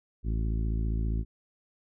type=harmonic tone; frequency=55 Hz; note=A1; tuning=in tune; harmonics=1 / 2 / 3 / 4 / 5 / 6 / 7; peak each=-27 / -34 / -39 / -40 / -44 / -46 / -50 dBFS; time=0.23-1.25 s; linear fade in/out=50 ms; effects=none